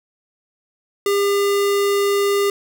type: tone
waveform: square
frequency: 402.1 Hz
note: G4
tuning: 44 cents sharp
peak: -16 dBFS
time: 1.06-2.5 s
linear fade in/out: 2 ms
effects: none